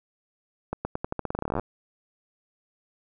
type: accelerating click train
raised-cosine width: 1 ms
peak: -14 dBFS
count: 21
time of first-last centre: 0.73-1.596 s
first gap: 120 ms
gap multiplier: 0.87
effects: none